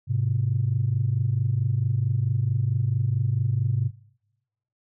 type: tone pair together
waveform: sine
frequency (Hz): 105.4 / 129.92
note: G#2 / C3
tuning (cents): +26 / -12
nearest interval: major third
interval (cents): 362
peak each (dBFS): -23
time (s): 0.07-3.91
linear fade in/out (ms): 50
effects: noise-tail reverb RT60 1.0 s tail -24 dB re dry + tanh soft clip ceiling -13 dBFS